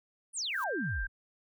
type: exponential sweep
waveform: sine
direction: down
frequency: 10170 to 30.87 Hz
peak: -32 dBFS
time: 0.33-1.08 s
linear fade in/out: 50 ms
type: noise with exponential growth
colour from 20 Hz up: blue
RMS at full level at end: -46 dBFS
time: 0.38-0.64 s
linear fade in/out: 1 ms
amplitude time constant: 56 ms
type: tone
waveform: sine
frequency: 1583 Hz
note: G6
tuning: 17 cents sharp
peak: -35 dBFS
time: 0.54-1.07 s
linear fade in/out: 5 ms
effects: none

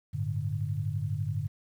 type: chord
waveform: sine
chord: G suspended second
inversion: none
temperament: equal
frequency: 98 / 110 / 146.83 Hz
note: G2 / A2 / D3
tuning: 0 / 0 / 0 cents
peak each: -33 dBFS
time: 0.13-1.48 s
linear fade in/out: 20 ms
effects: 10-bit

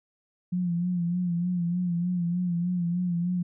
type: tone with vibrato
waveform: sine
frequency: 175.6 Hz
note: F3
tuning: 10 cents sharp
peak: -24 dBFS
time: 0.52-3.43 s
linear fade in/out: 10 ms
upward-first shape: sine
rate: 3.3 Hz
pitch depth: 54 cents each way
effects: none

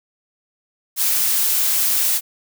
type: noise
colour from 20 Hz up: blue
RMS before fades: -18 dBFS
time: 0.96-2.21 s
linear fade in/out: 50 ms
effects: none

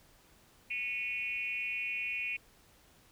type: tone with frequency modulation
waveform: sine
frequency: 2462 Hz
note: D#7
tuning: 19 cents flat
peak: -33 dBFS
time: 0.7-2.37 s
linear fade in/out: 10 ms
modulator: 250 Hz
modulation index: 0.92
effects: pink hiss -63 dBFS RMS until 3.11 s

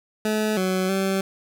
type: tone with pitch steps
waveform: 20% pulse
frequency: 215.1 / 186.6 / 192.8 Hz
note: A3 / F#3 / G3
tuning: -39 / +15 / -28 cents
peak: -16 dBFS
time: 0.25-1.21 s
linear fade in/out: 2 ms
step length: 320 ms
effects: none

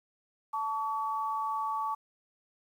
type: tone pair together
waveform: sine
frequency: 879 / 1136 Hz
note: A5 / C#6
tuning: -2 / +42 cents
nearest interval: major third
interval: 444 cents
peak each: -33 / -32 dBFS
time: 0.53-1.95 s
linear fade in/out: 10 ms
effects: 10-bit

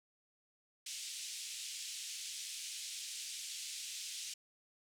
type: band-pass noise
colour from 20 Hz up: white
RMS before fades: -45 dBFS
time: 0.86-4.34 s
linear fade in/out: 5 ms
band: 2600 to 8400 Hz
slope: 24 dB/octave
effects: none

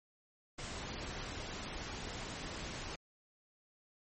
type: noise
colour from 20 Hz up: pink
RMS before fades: -43 dBFS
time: 0.58-2.96 s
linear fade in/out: 10 ms
effects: MP3 32 kbps

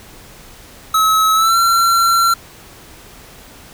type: tone with pitch glide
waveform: square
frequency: 1289 to 1361.7 Hz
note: E6 to F6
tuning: -39 to -44 cents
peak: -11 dBFS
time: 0.94-2.34 s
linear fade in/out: 5 ms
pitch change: +95 cents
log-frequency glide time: 1.34-1.57 s
effects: pink hiss -40 dBFS RMS until 3.73 s

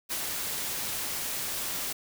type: noise with ADSR envelope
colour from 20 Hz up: white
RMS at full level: -31 dBFS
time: 0.09-1.93 s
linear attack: 29 ms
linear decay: 58 ms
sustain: -2 dB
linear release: 8 ms
effects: none

